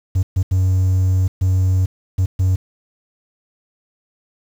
triangle tone bursts at uneven times, 93.3 Hz, F#2, 15 cents sharp, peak -10 dBFS, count 6, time 0.15-0.23 / 0.36-0.43 / 0.51-1.28 / 1.41-1.86 / 2.18-2.26 / 2.39-2.56 s, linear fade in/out 10 ms, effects tanh soft clip ceiling -6 dBFS + 7-bit

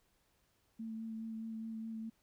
sine tone with vibrato, 223.2 Hz, A3, 25 cents sharp, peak -40 dBFS, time 0.79-2.1 s, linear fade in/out 10 ms, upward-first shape sine, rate 4.8 Hz, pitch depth 15 cents each way, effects pink hiss -75 dBFS RMS until 2.22 s

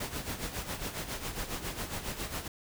pink noise with tremolo, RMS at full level -35 dBFS, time 0-2.48 s, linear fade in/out 5 ms, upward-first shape sine, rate 7.3 Hz, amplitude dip 65%, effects none

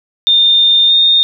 sine tone with pitch glide, 3624 to 3664 Hz, A#7 to A#7, -50 to -31 cents, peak -6 dBFS, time 0.27-1.23 s, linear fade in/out 0 ms, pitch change +19 cents, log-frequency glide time 0.87-0.92 s, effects none

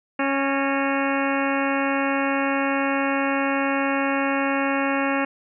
harmonic tone with a mistuned harmonic, 275.3 Hz, C#4, 12 cents flat, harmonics 1 / 2 / 3 / 4 / 5 / 6 / 7 / 8 / 9 / 10, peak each -24 / -27 / -29 / -30 / -31 / -32 / -32 / -33 / -34 / -34 dBFS, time 0.19-5.25 s, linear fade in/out 5 ms, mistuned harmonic 7, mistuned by -80 cents, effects none

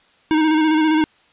square tone with vibrato, 312.3 Hz, D#4, 7 cents sharp, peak -14 dBFS, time 0.31-1.04 s, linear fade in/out 0 ms, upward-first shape square, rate 15 Hz, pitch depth 28 cents each way, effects white hiss -55 dBFS RMS until 1.32 s + resampled to 8000 Hz

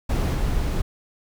brown noise with level steps, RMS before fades -21 / -23 dBFS, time 0.09-0.82 s, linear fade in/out 10 ms, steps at 0.33 s, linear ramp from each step 20 ms, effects none

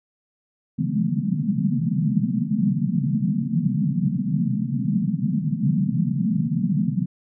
white band-pass noise, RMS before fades -22 dBFS, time 0.78-7.06 s, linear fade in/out 10 ms, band 130 to 240 Hz, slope 96 dB/octave, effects none

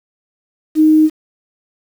sine tone with quantisation, 311.1 Hz, D#4, in tune, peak -6 dBFS, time 0.75-1.1 s, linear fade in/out 50 ms, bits 6, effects none

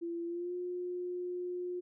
sine tone with pitch glide, 339.7 to 357.6 Hz, F4 to F4, -48 to +41 cents, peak -35 dBFS, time 0.01-1.81 s, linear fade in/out 20 ms, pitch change +89 cents, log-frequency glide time 0.26-0.54 s, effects none

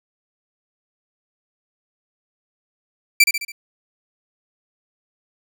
sawtooth tone with echo, 2338 Hz, D7, 8 cents flat, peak -5 dBFS, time 3.2-3.24 s, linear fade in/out 5 ms, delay 70 ms, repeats 4, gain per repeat -6 dB, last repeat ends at 3.52 s, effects none

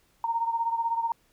sine beating tone pair, 920 / 936 Hz, A#5 / A#5, -23 / +7 cents, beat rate 16 Hz, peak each -26 / -31 dBFS, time 0.24-1.12 s, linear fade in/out 2 ms, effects pink hiss -66 dBFS RMS until 1.32 s

